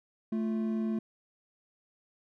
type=tone pair together; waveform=triangle; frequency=220 / 349.2 Hz; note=A3 / F4; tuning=0 / 0 cents; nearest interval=minor sixth; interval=800 cents; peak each=-27 / -36 dBFS; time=0.32-0.99 s; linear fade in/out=5 ms; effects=none